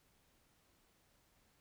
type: silence
effects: pink hiss -73 dBFS RMS until 1.6 s